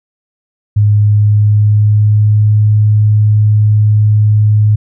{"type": "tone with pitch glide", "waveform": "sine", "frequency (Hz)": [104.3, 106.06], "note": ["G#2", "G#2"], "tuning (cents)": [8, 37], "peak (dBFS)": -5, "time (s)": [0.76, 4.76], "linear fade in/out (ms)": 10, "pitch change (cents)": 29, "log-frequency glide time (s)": [0.92, 2.55], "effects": []}